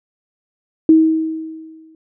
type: tone with exponential decay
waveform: sine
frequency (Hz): 319.1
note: D#4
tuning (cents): +44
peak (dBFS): -4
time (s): 0.89-1.95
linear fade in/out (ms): 2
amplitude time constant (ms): 230
effects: none